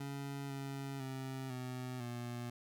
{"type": "tone with pitch steps", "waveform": "25% pulse", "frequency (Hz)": [139.7, 137.6, 132.5, 126.7, 120.7], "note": ["C#3", "C#3", "C3", "B2", "B2"], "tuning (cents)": [14, -12, 22, 45, -39], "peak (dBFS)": -37, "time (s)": [0, 2.5], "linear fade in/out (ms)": 5, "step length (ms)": 500, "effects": []}